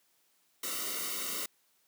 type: noise with comb filter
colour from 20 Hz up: white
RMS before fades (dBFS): -36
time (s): 0.63-1.46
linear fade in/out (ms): 5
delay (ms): 1.2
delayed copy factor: -0.9
effects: white hiss -71 dBFS RMS until 1.87 s + high-pass 150 Hz 12 dB/octave